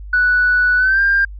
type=tone with pitch glide; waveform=sine; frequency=1480 to 1595.4 Hz; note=F#6 to G6; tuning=0 to +30 cents; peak=-10 dBFS; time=0.13-1.25 s; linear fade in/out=5 ms; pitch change=+130 cents; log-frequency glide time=0.77-1.01 s; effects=tanh soft clip ceiling -6 dBFS + added 50 Hz sine -29 dBFS peak until 1.39 s